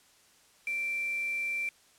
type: tone with quantisation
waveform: sine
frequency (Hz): 2349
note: D7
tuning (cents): 0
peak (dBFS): -30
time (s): 0.67-1.69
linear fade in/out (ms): 2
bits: 7
effects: white hiss -62 dBFS RMS until 1.98 s + low-pass 10000 Hz 12 dB/octave